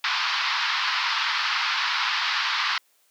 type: band-pass noise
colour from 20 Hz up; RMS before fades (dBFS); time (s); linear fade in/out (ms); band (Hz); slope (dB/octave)
pink; -25; 0.04-2.78; 2; 940 to 5000; 48
effects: white hiss -64 dBFS RMS until 3.1 s + high-pass 400 Hz 12 dB/octave